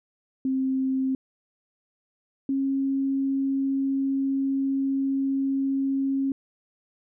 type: tone pair in turn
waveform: sine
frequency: 263.8 / 271.5 Hz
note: C4 / C#4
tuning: +14 / -36 cents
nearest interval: unison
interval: 50 cents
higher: second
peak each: -22 dBFS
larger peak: neither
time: 0.45-1.15 / 2.49-6.32 s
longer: second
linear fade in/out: 2 ms
effects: none